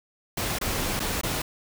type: noise with dropouts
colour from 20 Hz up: pink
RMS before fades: -28 dBFS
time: 0.37-1.42 s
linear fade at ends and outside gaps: 5 ms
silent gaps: 0.587-0.612 / 0.995-1.001 / 1.213-1.233 s
effects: none